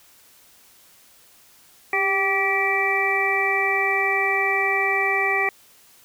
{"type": "harmonic tone with a mistuned harmonic", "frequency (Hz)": 388.1, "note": "G4", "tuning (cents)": -17, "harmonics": [1, 2, 3, 5, 6], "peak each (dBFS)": [-27, -26, -29, -23, -23], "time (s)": [1.93, 5.49], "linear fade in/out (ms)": 2, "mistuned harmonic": 1, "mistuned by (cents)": 31, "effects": ["white hiss -53 dBFS RMS until 6.04 s"]}